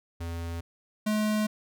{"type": "tone pair in turn", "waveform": "square", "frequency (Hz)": [84.2, 213.3], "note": ["E2", "G#3"], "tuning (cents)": [37, 46], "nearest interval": "octave + major third", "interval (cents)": 1609, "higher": "second", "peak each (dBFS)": [-33, -25], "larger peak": "second", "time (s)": [[0.2, 0.61], [1.06, 1.47]], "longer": "neither", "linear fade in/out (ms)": 10, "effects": []}